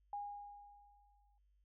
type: tone with exponential decay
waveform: sine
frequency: 817 Hz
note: G#5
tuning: 29 cents flat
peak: -39 dBFS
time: 0.13-1.38 s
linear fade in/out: 2 ms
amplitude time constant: 270 ms
effects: added 50 Hz sine -70 dBFS peak until 1.64 s